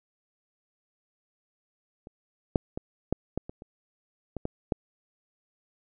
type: clicks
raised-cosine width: 2 ms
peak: -30 / -8 / -19 / -11 / -15 / -25 / -30 / -20 / -17 / -11 dBFS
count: 10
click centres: 2.071 / 2.558 / 2.775 / 3.126 / 3.376 / 3.495 / 3.621 / 4.367 / 4.454 / 4.722 s
effects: none